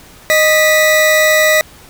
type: tone pair together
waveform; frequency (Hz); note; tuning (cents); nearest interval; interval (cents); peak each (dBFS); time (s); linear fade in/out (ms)
40% pulse; 618.6 / 1964; D#5 / B6; -10 / -10; octave + minor sixth; 2000; -10; 0.3-1.61; 0
effects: pink hiss -40 dBFS RMS until 1.89 s